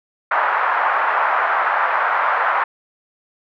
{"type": "band-pass noise", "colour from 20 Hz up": "pink", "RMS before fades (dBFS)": -18, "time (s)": [0.31, 2.64], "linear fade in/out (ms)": 5, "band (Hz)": [810, 1600], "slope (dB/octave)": 24, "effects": []}